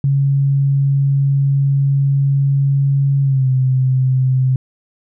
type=tone with pitch glide; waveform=sine; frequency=138.59 to 130.06 Hz; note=C#3 to C3; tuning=0 to -10 cents; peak=-11 dBFS; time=0.04-4.56 s; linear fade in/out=2 ms; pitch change=-110 cents; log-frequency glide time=3.22-3.48 s; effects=none